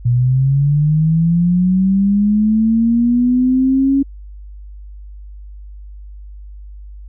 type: linear sweep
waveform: sine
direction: up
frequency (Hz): 118.6 to 277.2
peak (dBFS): -10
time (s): 0.05-4.03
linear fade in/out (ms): 10
effects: added 50 Hz sine -31 dBFS peak until 7.08 s